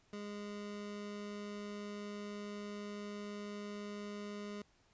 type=tone; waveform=25% pulse; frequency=206 Hz; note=G#3; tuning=14 cents flat; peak=-39 dBFS; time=0.13-4.62 s; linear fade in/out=2 ms; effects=pink hiss -71 dBFS RMS until 4.93 s + resampled to 16000 Hz